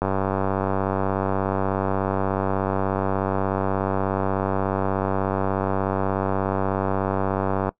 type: click train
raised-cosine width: 1 ms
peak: -9 dBFS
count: 742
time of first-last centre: 0.02-7.691 s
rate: 96.6 Hz
effects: noise-tail reverb RT60 0.1 s tail -20 dB re dry